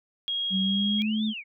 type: tone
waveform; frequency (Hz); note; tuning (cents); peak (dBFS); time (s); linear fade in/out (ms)
sine; 3278; G#7; -23; -26; 0.28-1.02; 0
type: tone with pitch glide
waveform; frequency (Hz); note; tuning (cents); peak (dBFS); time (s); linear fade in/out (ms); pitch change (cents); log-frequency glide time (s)
sine; 191.2 to 217.1; G3 to A3; -43 to -23; -24; 0.5-1.34; 50; +220; 0.62-1.09
type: linear two-way sweep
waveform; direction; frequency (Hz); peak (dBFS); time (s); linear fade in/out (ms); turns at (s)
sine; up then down; 2127 to 3678 to 2127; -33; 0.98-1.44; 50; 1.25
effects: none